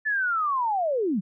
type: linear sweep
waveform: sine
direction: down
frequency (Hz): 1760 to 164.81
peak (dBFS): -22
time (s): 0.05-1.21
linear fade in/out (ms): 20
effects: none